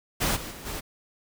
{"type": "noise with level steps", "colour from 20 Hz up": "pink", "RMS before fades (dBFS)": [-25, -37, -42, -34], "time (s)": [0.2, 0.81], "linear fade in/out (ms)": 20, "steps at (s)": [0.35, 0.5, 0.65], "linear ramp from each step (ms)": 20, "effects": []}